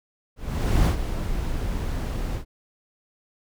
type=noise with ADSR envelope; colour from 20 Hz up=brown; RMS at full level=-17 dBFS; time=0.36-2.45 s; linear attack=500 ms; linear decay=100 ms; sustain=-10 dB; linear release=99 ms; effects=none